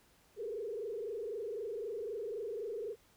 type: tone with frequency modulation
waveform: sine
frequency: 437.4 Hz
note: A4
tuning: 10 cents flat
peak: -37 dBFS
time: 0.36-2.96 s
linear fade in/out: 50 ms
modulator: 23.9 Hz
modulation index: 1.8
effects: pink hiss -67 dBFS RMS until 3.16 s